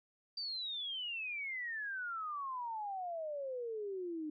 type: exponential sweep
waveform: sine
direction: down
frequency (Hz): 4699 to 298.8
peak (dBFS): -38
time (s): 0.37-4.3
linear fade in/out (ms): 5
effects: none